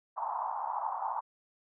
white band-pass noise, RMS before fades -35 dBFS, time 0.16-1.21 s, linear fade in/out 20 ms, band 790 to 1000 Hz, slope 48 dB/octave, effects none

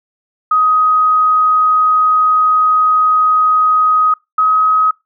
sine tone pair in turn, 1256 / 1268.4 Hz, D#6 / D#6, +16 / +33 cents, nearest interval unison, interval 17 cents, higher second, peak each -8 dBFS, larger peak neither, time 0.51-4.14 / 4.38-4.91 s, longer first, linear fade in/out 5 ms, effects noise-tail reverb RT60 0.2 s tail -24 dB re dry

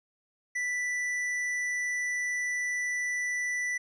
triangle tone with hard clipping, 1975.5 Hz, B6, in tune, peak -30 dBFS, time 0.55-3.78 s, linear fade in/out 10 ms, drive 11 dB, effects none

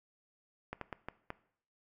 slowing click train, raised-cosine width 0.5 ms, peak -24 dBFS, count 5, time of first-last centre 0.73-1.304 s, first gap 83 ms, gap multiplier 1.38, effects noise-tail reverb RT60 0.6 s tail -18 dB re dry

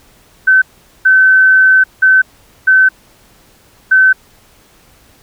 sine tone bursts at uneven times, 1529 Hz, G6, 44 cents flat, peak -4 dBFS, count 5, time 0.47-0.62 / 1.05-1.84 / 2.02-2.22 / 2.67-2.89 / 3.91-4.13 s, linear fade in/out 10 ms, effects pink hiss -47 dBFS RMS until 5.22 s

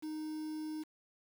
triangle tone with quantisation, 310 Hz, D#4, 6 cents flat, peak -36 dBFS, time 0.02-0.84 s, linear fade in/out 20 ms, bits 9, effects none

